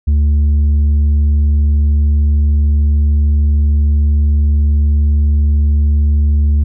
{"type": "tone with tanh clipping", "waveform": "sine", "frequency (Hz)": 73.42, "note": "D2", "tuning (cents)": 0, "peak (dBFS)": -9, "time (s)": [0.07, 6.64], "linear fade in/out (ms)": 10, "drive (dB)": 4, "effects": []}